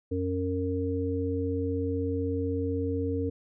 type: harmonic tone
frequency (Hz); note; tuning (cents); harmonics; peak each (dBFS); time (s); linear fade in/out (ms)
92; F#2; -9; 1 / 3 / 5; -31 / -31 / -31; 0.11-3.3; 10
effects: none